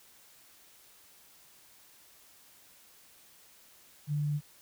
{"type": "tone", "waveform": "sine", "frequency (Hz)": 147.4, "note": "D3", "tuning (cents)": 7, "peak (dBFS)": -28, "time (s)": [4.07, 4.41], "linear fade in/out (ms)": 50, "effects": ["white hiss -59 dBFS RMS until 4.61 s"]}